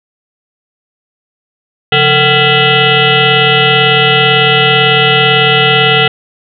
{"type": "tone with frequency modulation", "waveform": "sine", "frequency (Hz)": 1686, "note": "G#6", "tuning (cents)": 26, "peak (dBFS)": -5, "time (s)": [1.92, 6.08], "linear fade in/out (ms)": 5, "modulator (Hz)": 310, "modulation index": 5.2, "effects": []}